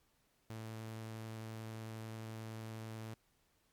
sawtooth tone, 111.1 Hz, A2, 17 cents sharp, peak -40 dBFS, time 0.5-3.14 s, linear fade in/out 0 ms, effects pink hiss -75 dBFS RMS until 3.72 s + MP3 96 kbps

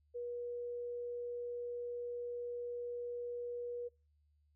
sine tone, 482.3 Hz, B4, 41 cents flat, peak -39 dBFS, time 0.14-3.89 s, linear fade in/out 20 ms, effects noise-tail reverb RT60 0.3 s tail -26 dB re dry + added 74 Hz sine -70 dBFS peak until 4.55 s

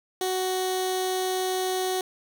15% pulse tone with notch filter, 372.2 Hz, F#4, 10 cents sharp, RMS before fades -27 dBFS, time 0.21-2.01 s, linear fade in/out 2 ms, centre 1300 Hz, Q 0.92, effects 9-bit

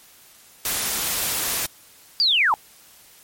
white noise, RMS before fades -24 dBFS, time 0.65-1.66 s, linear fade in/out 2 ms
sine linear sweep, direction down, 4840 to 784 Hz, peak -15 dBFS, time 2.2-2.54 s, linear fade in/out 0 ms
effects white hiss -50 dBFS RMS until 3.23 s + MP3 64 kbps

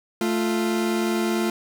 40% pulse tone pair together, 220 / 349.2 Hz, A3 / F4, 0 / 0 cents, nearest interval minor sixth, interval 800 cents, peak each -23 dBFS, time 0.21-1.5 s, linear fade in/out 2 ms, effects none

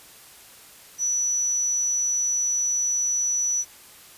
sine tone, 5920 Hz, F#8, in tune, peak -21 dBFS, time 0.98-3.65 s, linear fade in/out 50 ms, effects white hiss -48 dBFS RMS until 4.17 s + resampled to 32000 Hz

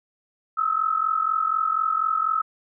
sine tone pair together, 1271.9 / 1316 Hz, D#6 / E6, +38 / -3 cents, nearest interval minor second, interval 59 cents, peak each -23 dBFS, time 0.57-2.42 s, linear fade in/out 10 ms, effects none

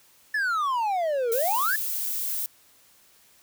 triangle exponential two-way sweep, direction down then up, 1774 to 447.5 to 1774 Hz, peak -21 dBFS, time 0.34-1.76 s, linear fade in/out 5 ms, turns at 1.32 s
violet noise, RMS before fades -29 dBFS, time 1.32-2.46 s, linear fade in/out 0 ms
effects white hiss -58 dBFS RMS until 3.42 s

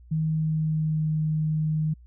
sine tone with pitch glide, 157.7 to 155.26 Hz, D#3 to D#3, +24 to -3 cents, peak -22 dBFS, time 0.11-1.94 s, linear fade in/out 10 ms, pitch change -27 cents, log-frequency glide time 0.23-1.09 s, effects added 60 Hz sine -47 dBFS peak until 2.06 s

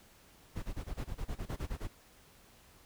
brown noise bursts, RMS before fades -37 dBFS, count 13, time 0.55-1.878 s, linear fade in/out 20 ms, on 80 ms, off 24 ms, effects pink hiss -61 dBFS RMS until 2.85 s

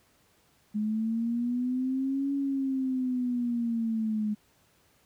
sine linear two-way sweep, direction up then down, 209.2 to 279.9 to 209.2 Hz, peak -26 dBFS, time 0.74-4.35 s, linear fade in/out 20 ms, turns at 2.33 s, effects pink hiss -65 dBFS RMS until 5.05 s + high-pass 60 Hz 12 dB/octave

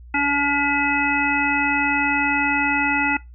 harmonic tone, 285 Hz, C#4, 48 cents sharp, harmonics 1 / 3 / 5 / 7 / 9, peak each -24 / -24 / -24 / -24 / -24 dBFS, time 0.14-3.17 s, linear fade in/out 5 ms, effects noise-tail reverb RT60 0.2 s tail -21 dB re dry + added 60 Hz sine -39 dBFS peak until 3.34 s

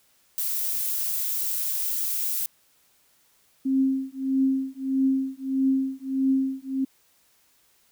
violet noise, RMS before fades -27 dBFS, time 0.38-2.46 s, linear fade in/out 0 ms
sine tone with tremolo, 266.7 Hz, C4, 33 cents sharp, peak -17 dBFS, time 3.65-6.85 s, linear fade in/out 10 ms, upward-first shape triangle, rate 1.6 Hz, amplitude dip 100%
effects white hiss -63 dBFS RMS until 7.91 s

